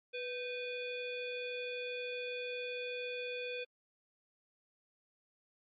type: harmonic tone with a mistuned harmonic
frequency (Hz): 493.9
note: B4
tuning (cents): 0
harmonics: 1 / 3 / 5 / 7 / 9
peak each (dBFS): -40 / -51 / -42 / -49 / -57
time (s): 0.13-3.65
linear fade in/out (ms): 20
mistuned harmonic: 3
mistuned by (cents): +82
effects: MP3 32 kbps